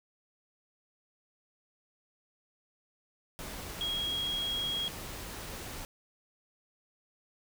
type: tone in noise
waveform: sine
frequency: 3287 Hz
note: G#7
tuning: 19 cents flat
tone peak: -31 dBFS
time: 3.81-4.88 s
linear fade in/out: 0 ms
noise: pink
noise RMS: -42 dBFS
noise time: 3.39-5.85 s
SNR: +8 dB
effects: none